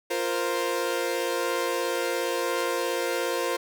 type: chord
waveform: sawtooth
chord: F suspended fourth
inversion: none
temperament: equal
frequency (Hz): 349.2 / 466.2 / 523.3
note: F4 / Bb4 / C5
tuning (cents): 0 / 0 / 0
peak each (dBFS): -27 / -26 / -25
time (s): 0.1-3.57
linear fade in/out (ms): 10
effects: none